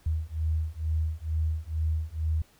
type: beating tone pair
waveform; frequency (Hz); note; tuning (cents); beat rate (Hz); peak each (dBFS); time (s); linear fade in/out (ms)
sine; 78 / 80.2; D#2 / E2; +5 / -47; 2.2; -29 / -29; 0.06-2.42; 5
effects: pink hiss -61 dBFS RMS until 2.59 s